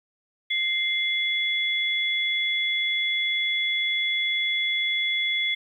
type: tone pair together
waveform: sine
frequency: 2093 / 3409 Hz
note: C7 / G#7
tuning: 0 / +45 cents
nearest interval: minor sixth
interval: 845 cents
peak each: -25 dBFS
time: 0.5-5.55 s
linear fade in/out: 10 ms
effects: 10-bit